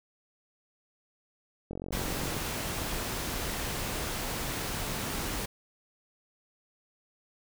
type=click train; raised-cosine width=2 ms; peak=-24 dBFS; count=31; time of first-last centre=1.71-2.366 s; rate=45.7 Hz
type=noise; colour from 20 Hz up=pink; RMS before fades=-34 dBFS; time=1.92-5.46 s; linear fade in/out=10 ms
effects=none